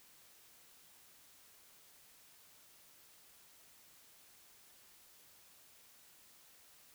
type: silence
effects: white hiss -63 dBFS RMS until 6.94 s